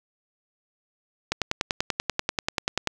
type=click train; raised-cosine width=0.2 ms; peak=-6 dBFS; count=17; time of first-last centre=1.32-2.873 s; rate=10.3 Hz; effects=none